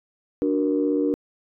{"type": "chord", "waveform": "sine", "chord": "D augmented", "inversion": "none", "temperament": "equal with one note detuned", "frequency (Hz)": [293.7, 370, 470.2], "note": ["D4", "F#4", "A#4"], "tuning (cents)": [0, 0, 15], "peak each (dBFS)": [-21, -26, -24], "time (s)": [0.42, 1.14], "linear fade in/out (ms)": 0, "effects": ["tanh soft clip ceiling -10 dBFS"]}